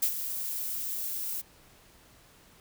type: noise with ADSR envelope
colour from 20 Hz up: violet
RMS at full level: -24 dBFS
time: 0.02-1.42 s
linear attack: 9 ms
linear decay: 78 ms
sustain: -10 dB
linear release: 22 ms
effects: pink hiss -58 dBFS RMS until 2.6 s